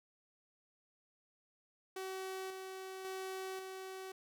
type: tone with tremolo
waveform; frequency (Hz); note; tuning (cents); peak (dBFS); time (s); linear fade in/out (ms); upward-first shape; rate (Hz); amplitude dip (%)
sawtooth; 379; F#4; +42; -37; 1.96-4.12; 5; square; 0.92; 35
effects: none